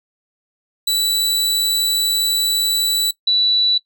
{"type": "tone pair in turn", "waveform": ["sawtooth", "sine"], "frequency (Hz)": [3951, 3951], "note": ["B7", "B7"], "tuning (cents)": [0, 0], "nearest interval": "unison", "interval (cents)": 0, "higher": "neither", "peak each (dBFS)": -12, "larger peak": "neither", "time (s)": [[0.87, 3.11], [3.27, 3.78]], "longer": "first", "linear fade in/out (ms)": 5, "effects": ["noise-tail reverb RT60 0.1 s tail -20 dB re dry"]}